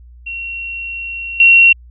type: tone with level steps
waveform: sine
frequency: 2735 Hz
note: F7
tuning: 37 cents flat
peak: -22 / -4 dBFS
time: 0.26-1.73 s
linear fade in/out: 10 ms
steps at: 1.4 s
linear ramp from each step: 2 ms
effects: added 60 Hz sine -37 dBFS peak until 1.9 s